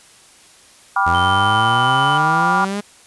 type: chord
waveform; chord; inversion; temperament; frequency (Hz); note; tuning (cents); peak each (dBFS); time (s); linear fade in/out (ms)
sine; G dominant seventh; none; just; 784 / 980 / 1176 / 1411.2; G5 / B5 / D6 / F6; 0 / -14 / +2 / +18; -19; 0.96-2.65; 5
type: exponential sweep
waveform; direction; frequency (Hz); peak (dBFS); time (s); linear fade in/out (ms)
sawtooth; up; 83 to 207.7; -17; 1.06-2.81; 10
type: tone with pitch glide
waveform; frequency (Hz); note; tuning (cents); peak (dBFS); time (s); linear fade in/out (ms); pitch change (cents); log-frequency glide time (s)
triangle; 3095 to 3033; G7 to F#7; -23 to +42; -22; 1.14-2.18; 10; -35; 1.25-1.93
effects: white hiss -47 dBFS RMS until 3.06 s + resampled to 24000 Hz